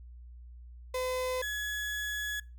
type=tone pair in turn; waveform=35% pulse; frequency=509 / 1690.4 Hz; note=C5 / G#6; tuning=-48 / +30 cents; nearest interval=octave + major sixth; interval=2078 cents; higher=second; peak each=-29 / -31 dBFS; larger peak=first; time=0.94-1.42 / 1.42-2.4 s; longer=second; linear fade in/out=5 ms; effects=noise-tail reverb RT60 0.3 s tail -24 dB re dry + added 60 Hz sine -46 dBFS peak until 2.58 s